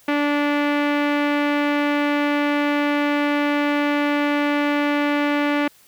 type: tone with low-pass filter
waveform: sawtooth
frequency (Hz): 291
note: D4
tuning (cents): -16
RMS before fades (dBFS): -20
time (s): 0.08-5.68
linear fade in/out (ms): 5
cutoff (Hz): 2400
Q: 1.7
effects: white hiss -53 dBFS RMS until 5.87 s